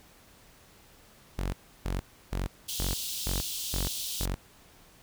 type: tone bursts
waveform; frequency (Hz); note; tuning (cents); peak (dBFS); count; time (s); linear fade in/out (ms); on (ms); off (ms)
sawtooth; 46.25; F#1; 0; -25; 7; 1.38-4.35; 10; 150; 320
type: high-pass noise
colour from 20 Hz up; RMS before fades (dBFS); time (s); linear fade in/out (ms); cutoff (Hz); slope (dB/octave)
pink; -35; 2.68-4.26; 10; 3000; 48
effects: pink hiss -57 dBFS RMS until 5.02 s